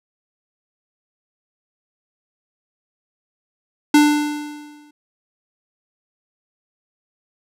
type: tone with exponential decay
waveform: square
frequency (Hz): 296.5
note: D4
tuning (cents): +17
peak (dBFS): -8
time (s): 3.94-4.91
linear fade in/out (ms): 5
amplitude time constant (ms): 210
effects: low-pass 12000 Hz 12 dB/octave